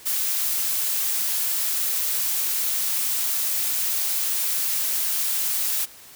blue noise, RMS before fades -24 dBFS, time 0.05-5.86 s, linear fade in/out 20 ms, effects white hiss -46 dBFS RMS until 6.15 s

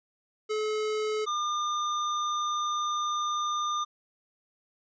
square tone pair in turn, 429.4 / 1205.4 Hz, A4 / D6, -42 / +45 cents, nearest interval octave + tritone, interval 1787 cents, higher second, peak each -28 dBFS, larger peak neither, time 0.49-1.26 / 1.26-3.85 s, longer second, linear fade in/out 20 ms, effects resampled to 16000 Hz

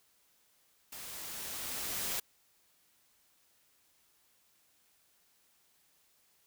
white noise with level ramp, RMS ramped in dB -46 to -35 dBFS, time 0.92-2.2 s, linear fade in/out 5 ms, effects white hiss -70 dBFS RMS until 6.46 s

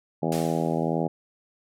harmonic tone, 81.6 Hz, E2, 17 cents flat, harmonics 2 / 3 / 4 / 5 / 6 / 7 / 8 / 9 / 10, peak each -28 / -30 / -31 / -32 / -33 / -33 / -34 / -35 / -35 dBFS, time 0.22-1.08 s, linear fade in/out 10 ms
white noise with exponential decay, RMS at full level -33 dBFS, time 0.32-1.06 s, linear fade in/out 2 ms, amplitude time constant 160 ms
effects low-pass 11000 Hz 12 dB/octave

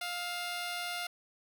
10% pulse tone pair together, 704 / 1297.9 Hz, F5 / E6, +14 / -27 cents, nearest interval major seventh, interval 1059 cents, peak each -27 / -39 dBFS, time 0.01-1.07 s, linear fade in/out 5 ms, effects none

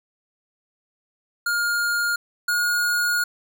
square tone pair in turn, 1416 / 1437.4 Hz, F6 / F6, +23 / +49 cents, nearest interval unison, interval 26 cents, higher second, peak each -21 / -20 dBFS, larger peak second, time 1.46-2.16 / 2.48-3.24 s, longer second, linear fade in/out 5 ms, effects none

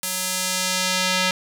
square tone with band-pass filter sweep, 185 Hz, F#3, in tune, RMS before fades -23 dBFS, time 0.03-1.31 s, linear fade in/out 2 ms, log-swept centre 11000 to 3500 Hz, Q 0.81, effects none

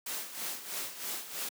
white noise with tremolo, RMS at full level -36 dBFS, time 0.06-1.49 s, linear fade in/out 5 ms, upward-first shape sine, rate 3.1 Hz, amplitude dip 70%, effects high-pass 200 Hz 12 dB/octave

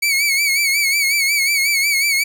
sawtooth tone with vibrato, 2244 Hz, C#7, 21 cents sharp, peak -11 dBFS, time 0.02-2.24 s, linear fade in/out 10 ms, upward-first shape sine, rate 5.5 Hz, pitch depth 73 cents each way, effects 8-bit

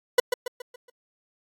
40% pulse tone with echo, 493.9 Hz, B4, in tune, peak -13 dBFS, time 0.18-0.2 s, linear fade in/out 5 ms, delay 140 ms, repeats 5, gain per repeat -7 dB, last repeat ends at 0.9 s, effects AAC 64 kbps

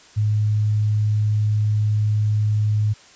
sine tone, 106 Hz, G#2, 36 cents sharp, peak -16 dBFS, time 0.16-2.94 s, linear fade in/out 20 ms, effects white hiss -48 dBFS RMS until 3.15 s + resampled to 16000 Hz

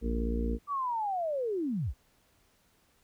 harmonic tone, 57.5 Hz, A#1, 23 cents flat, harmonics 1 / 3 / 4 / 5 / 6 / 7 / 8, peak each -30 / -42 / -34 / -40 / -45 / -45 / -38 dBFS, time 0.01-0.59 s, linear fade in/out 50 ms
sine linear sweep, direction down, 1174.7 to 36.17 Hz, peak -29 dBFS, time 0.67-1.94 s, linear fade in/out 50 ms
effects pink hiss -68 dBFS RMS until 3.03 s

